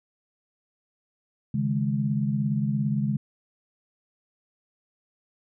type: chord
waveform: sine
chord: C# suspended second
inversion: none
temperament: just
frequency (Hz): 138.59 / 155.92 / 207.9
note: C#3 / D#3 / G#3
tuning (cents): 0 / +4 / +2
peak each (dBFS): -26 / -30 / -26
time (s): 1.54-3.17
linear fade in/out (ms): 5
effects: none